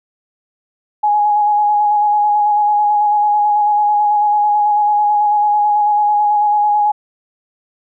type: tone with vibrato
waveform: sine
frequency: 834 Hz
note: G#5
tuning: 7 cents sharp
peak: -10 dBFS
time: 1.03-6.92 s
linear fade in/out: 10 ms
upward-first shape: square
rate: 9.1 Hz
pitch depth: 16 cents each way
effects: none